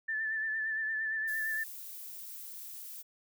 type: tone with vibrato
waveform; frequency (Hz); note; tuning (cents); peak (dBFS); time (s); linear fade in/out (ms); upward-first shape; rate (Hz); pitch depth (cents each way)
sine; 1760; A6; 0; -31; 0.08-1.64; 10; sine; 8.7; 34
type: noise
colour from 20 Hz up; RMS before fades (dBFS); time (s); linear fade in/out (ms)
violet; -45; 1.27-3.03; 20
effects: none